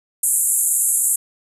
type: band-pass noise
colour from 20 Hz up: white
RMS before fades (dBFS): -18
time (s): 0.23-1.16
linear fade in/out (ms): 5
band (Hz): 7200 to 12000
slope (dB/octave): 96
effects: none